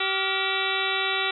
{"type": "harmonic tone with a mistuned harmonic", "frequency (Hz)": 384.6, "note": "G4", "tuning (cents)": -33, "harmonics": [1, 2, 3, 4, 5, 6, 7, 8, 9, 10], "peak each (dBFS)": [-33, -33, -34, -31, -32, -31, -32, -37, -32, -31], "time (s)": [0, 1.31], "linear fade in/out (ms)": 5, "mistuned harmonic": 4, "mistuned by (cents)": -140, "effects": []}